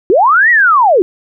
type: linear two-way sweep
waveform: sine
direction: up then down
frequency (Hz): 329.6 to 1966 to 329.6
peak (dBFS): -5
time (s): 0.1-1.02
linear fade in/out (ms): 0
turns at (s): 0.5
effects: none